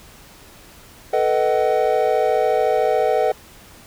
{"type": "chord", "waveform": "triangle", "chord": "B dominant seventh", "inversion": "third", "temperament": "equal with one note detuned", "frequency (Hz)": [440, 493.9, 622.3, 754.7], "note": ["A4", "B4", "D#5", "F#5"], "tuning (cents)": [0, 0, 0, 34], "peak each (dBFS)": -19, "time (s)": [1.13, 3.32], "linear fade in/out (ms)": 5, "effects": ["pink hiss -45 dBFS RMS until 3.86 s"]}